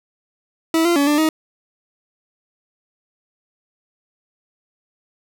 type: tone with pitch steps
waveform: 40% pulse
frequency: 325.2 / 344 / 283.7 / 295.5 / 314.9 Hz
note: E4 / F4 / C#4 / D4 / D#4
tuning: -23 / -26 / +40 / +11 / +21 cents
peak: -13 dBFS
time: 0.74-1.29 s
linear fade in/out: 2 ms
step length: 110 ms
effects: none